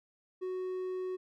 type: tone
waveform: triangle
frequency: 370 Hz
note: F#4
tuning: in tune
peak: -32 dBFS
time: 0.41-1.17 s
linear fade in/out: 20 ms
effects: none